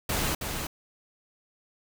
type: noise with echo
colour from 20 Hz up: pink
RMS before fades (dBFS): -28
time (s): 0.09-0.35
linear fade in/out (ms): 5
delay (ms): 320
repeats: 1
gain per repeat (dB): -5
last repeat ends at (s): 0.67
effects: none